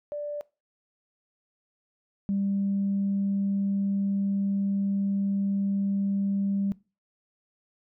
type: tone pair in turn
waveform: sine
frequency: 587.3 / 197.98 Hz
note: D5 / G3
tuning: 0 / +17 cents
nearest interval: octave + perfect fifth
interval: 1883 cents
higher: first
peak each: -30 / -23 dBFS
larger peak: second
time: 0.12-0.41 / 2.29-6.72 s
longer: second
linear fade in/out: 0 ms
effects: noise-tail reverb RT60 0.3 s tail -22 dB re dry + tanh soft clip ceiling -19 dBFS